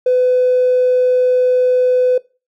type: tone with tanh clipping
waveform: triangle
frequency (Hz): 503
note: B4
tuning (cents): +32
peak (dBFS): -9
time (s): 0.06-2.18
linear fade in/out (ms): 5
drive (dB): 1
effects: noise-tail reverb RT60 0.3 s tail -21 dB re dry